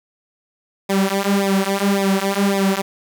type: tone with flanger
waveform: sawtooth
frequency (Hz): 196.7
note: G3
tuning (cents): +6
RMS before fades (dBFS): -18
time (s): 0.89-2.82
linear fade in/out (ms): 10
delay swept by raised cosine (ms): 0.68 to 5.88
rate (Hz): 1.8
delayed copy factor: -0.95
effects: 8-bit